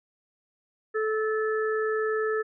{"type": "harmonic tone", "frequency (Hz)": 435.3, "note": "A4", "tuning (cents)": -19, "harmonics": [1, 3, 4], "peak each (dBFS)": [-25, -33, -33], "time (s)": [0.94, 2.43], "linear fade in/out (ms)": 20, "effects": []}